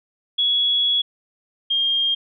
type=tone pair in turn; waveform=sine; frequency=3360 / 3217 Hz; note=G#7 / G7; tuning=+19 / +44 cents; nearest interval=minor second; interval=75 cents; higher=first; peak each=-16 / -17 dBFS; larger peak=first; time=0.38-1.02 / 1.7-2.15 s; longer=first; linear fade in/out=10 ms; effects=none